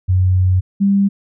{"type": "tone pair in turn", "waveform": "sine", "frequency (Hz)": [92.4, 198.41], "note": ["F#2", "G3"], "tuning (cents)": [-2, 21], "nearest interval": "octave + minor second", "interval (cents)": 1323, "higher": "second", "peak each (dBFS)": -10, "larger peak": "neither", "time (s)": [[0.08, 0.61], [0.8, 1.09]], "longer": "first", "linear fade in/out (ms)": 20, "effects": []}